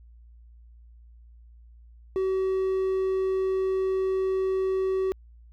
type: tone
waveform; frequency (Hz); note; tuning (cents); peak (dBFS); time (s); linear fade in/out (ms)
triangle; 379.8; F#4; +45; -21; 2.16-5.12; 0
effects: added 58 Hz sine -48 dBFS peak until 5.52 s